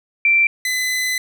sine / sawtooth tone pair in turn, 2349 / 2016 Hz, D7 / B6, 0 / +35 cents, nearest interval minor third, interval 265 cents, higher first, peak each -11 / -15 dBFS, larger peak first, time 0.25-0.47 / 0.65-1.18 s, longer second, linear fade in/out 2 ms, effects none

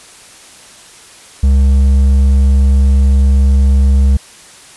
triangle tone with hard clipping, 68 Hz, C#2, 33 cents flat, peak -7 dBFS, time 1.43-4.17 s, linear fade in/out 5 ms, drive 8 dB, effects white hiss -38 dBFS RMS until 4.76 s + resampled to 24000 Hz

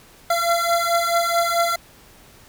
25% pulse beating tone pair, 680 / 684.6 Hz, F5 / F5, -46 / -35 cents, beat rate 4.6 Hz, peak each -17 dBFS, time 0.3-1.76 s, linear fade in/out 5 ms, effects pink hiss -49 dBFS RMS until 2.48 s

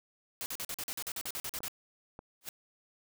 white noise bursts, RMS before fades -38 dBFS, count 14, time 0.41-1.682 s, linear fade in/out 0 ms, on 50 ms, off 44 ms
clicks, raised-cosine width 1 ms, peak -36 / -32 / -40 / -30 dBFS, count 4, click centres 1.255 / 1.605 / 1.678 / 2.191 s
white noise with exponential growth, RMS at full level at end -35 dBFS, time 2.41-2.49 s, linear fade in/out 2 ms, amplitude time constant 16 ms
effects none

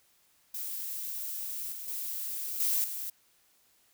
violet noise with level steps, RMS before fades -37 / -41 / -36 / -28 / -37 dBFS, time 0.54-3.1 s, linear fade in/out 5 ms, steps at 1.72 / 1.88 / 2.6 / 2.84 s, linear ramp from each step 2 ms, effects white hiss -67 dBFS RMS until 3.93 s

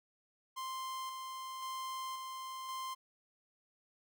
45% pulse tone with tremolo, 1046.5 Hz, C6, in tune, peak -39 dBFS, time 0.56-2.95 s, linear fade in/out 20 ms, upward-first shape square, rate 0.94 Hz, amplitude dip 30%, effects none

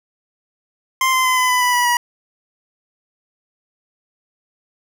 25% pulse tone with pitch steps, 1046.5 / 1034.5 / 1022.6 / 1010.9 / 999.2 / 987.8 / 976.4 / 965.2 Hz, C6 / C6 / C6 / B5 / B5 / B5 / B5 / B5, 0 / -20 / -40 / +40 / +20 / 0 / -20 / -40 cents, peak -10 dBFS, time 1.01-1.97 s, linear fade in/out 2 ms, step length 120 ms, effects none

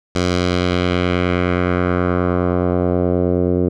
10% pulse tone with low-pass filter sweep, 89.5 Hz, F2, 43 cents sharp, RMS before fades -17 dBFS, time 0.15-3.69 s, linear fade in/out 5 ms, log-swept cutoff 5800 to 410 Hz, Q 1.4, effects none

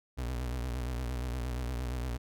35% pulse tone with vibrato, 61.74 Hz, B1, in tune, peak -31 dBFS, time 0.17-2.18 s, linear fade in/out 20 ms, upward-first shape sine, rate 8.6 Hz, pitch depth 94 cents each way, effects none

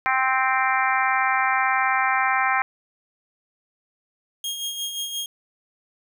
harmonic tone, 261.6 Hz, C4, in tune, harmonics 3 / 4 / 5 / 6 / 7 / 8 / 9, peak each -24 / -25 / -26 / -27 / -27 / -28 / -29 dBFS, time 0.06-2.62 s, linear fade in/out 0 ms
sawtooth tone with tremolo, 3249 Hz, G#7, 39 cents flat, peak -22 dBFS, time 4.44-5.26 s, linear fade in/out 2 ms, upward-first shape sine, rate 5.7 Hz, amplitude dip 50%
effects none

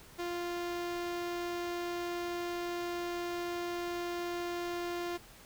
sawtooth tone with notch filter, 348.6 Hz, F4, 3 cents flat, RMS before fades -37 dBFS, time 0.18-5.18 s, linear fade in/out 20 ms, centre 9900 Hz, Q 0.9, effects pink hiss -55 dBFS RMS until 5.45 s

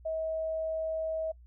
sine tone, 640 Hz, D#5, 49 cents sharp, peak -30 dBFS, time 0.05-1.32 s, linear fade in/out 10 ms, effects noise-tail reverb RT60 0.1 s tail -26 dB re dry + added 60 Hz sine -51 dBFS peak until 1.46 s

